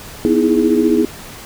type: chord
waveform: sine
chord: E major seventh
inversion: second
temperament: equal with one note detuned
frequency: 246.9 / 314.9 / 329.6 / 415.3 Hz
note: B3 / D#4 / E4 / G#4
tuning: 0 / +21 / 0 / 0 cents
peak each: -16 dBFS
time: 0.25-1.05 s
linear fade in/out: 0 ms
effects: pink hiss -34 dBFS RMS until 1.45 s